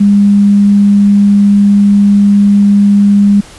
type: tone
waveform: sine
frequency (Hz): 202.4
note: G#3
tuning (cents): -44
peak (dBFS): -3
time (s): 0-3.41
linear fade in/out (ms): 10
effects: pink hiss -34 dBFS RMS until 3.58 s + resampled to 24000 Hz